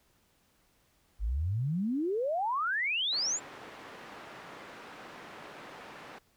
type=exponential sweep; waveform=sine; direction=up; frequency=47.28 to 7459 Hz; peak=-28 dBFS; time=1.19-3.4 s; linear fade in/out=50 ms
type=band-pass noise; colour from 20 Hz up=white; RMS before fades=-48 dBFS; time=3.12-6.19 s; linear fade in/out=10 ms; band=160 to 1600 Hz; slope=12 dB/octave
effects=pink hiss -69 dBFS RMS until 6.36 s